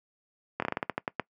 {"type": "slowing click train", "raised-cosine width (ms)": 0.5, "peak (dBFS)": -13, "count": 11, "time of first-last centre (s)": [0.6, 1.197], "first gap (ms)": 23, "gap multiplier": 1.2, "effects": ["noise-tail reverb RT60 0.1 s tail -22 dB re dry", "high-pass 150 Hz 12 dB/octave"]}